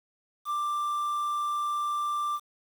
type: tone with quantisation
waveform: triangle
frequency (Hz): 1181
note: D6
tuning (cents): +9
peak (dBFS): -25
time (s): 0.45-2.4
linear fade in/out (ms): 50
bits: 8
effects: none

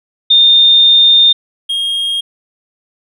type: tone pair in turn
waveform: sine / triangle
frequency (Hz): 3633 / 3245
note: A#7 / G#7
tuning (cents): -45 / -41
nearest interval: major second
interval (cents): 196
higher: first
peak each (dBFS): -4 / -12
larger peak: first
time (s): 0.3-1.33 / 1.69-2.21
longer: first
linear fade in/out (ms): 10
effects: none

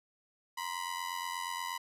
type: ring-modulated tone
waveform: sawtooth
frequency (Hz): 990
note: B5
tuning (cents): +4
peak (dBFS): -29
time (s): 0.57-1.78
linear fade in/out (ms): 10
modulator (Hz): 44.2
effects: resampled to 32000 Hz + 11-bit

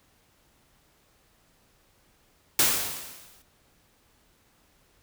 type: noise with exponential decay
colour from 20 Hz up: white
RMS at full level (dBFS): -19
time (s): 2.59-3.42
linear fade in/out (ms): 2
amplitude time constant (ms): 180
effects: pink hiss -64 dBFS RMS until 5.02 s

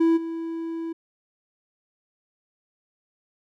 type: tone with level steps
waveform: triangle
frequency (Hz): 329.6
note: E4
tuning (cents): 0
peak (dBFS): -14 / -26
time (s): 0-0.93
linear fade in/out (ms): 10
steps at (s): 0.16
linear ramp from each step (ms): 20
effects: none

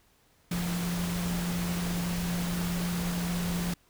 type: tone in noise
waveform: sine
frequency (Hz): 174.61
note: F3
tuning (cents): 0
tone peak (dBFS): -29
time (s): 0.51-3.74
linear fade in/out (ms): 5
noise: pink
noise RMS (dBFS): -36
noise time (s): 0.51-3.74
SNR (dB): +4
effects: pink hiss -65 dBFS RMS until 3.89 s

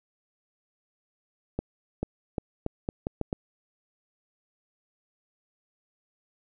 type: accelerating click train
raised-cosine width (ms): 2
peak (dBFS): -15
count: 8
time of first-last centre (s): 1.59-3.329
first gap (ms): 440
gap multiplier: 0.8
effects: none

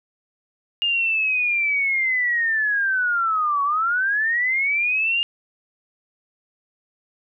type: linear two-way sweep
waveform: sine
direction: down then up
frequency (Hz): 2837 to 1112 to 2837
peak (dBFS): -18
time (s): 0.82-5.23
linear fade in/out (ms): 0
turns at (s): 3.63
effects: none

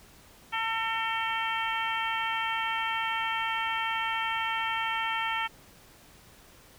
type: harmonic tone with a mistuned harmonic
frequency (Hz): 448.9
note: A4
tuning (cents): +35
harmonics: 2 / 3 / 4 / 5 / 6 / 7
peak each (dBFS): -32 / -34 / -35 / -36 / -37 / -37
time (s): 0.52-5.48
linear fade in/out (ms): 20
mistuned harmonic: 4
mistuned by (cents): +21
effects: pink hiss -55 dBFS RMS until 6.78 s

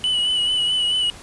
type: tone with vibrato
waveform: triangle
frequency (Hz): 2960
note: F#7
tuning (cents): 0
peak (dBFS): -16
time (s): 0.04-1.1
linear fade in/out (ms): 0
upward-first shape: sine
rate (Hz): 4.6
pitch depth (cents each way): 33
effects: pink hiss -41 dBFS RMS until 1.22 s + resampled to 24000 Hz

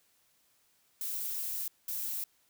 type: noise bursts at uneven times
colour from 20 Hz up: violet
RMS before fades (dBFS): -36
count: 2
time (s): 1.01-1.68 / 1.88-2.24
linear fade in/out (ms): 2
effects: white hiss -70 dBFS RMS until 2.49 s

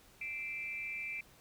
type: tone with amplitude modulation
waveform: sine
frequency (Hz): 2349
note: D7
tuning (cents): 0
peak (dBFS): -34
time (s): 0.21-1.21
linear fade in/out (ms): 5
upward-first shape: sine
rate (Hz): 266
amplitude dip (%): 85
effects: pink hiss -62 dBFS RMS until 1.4 s

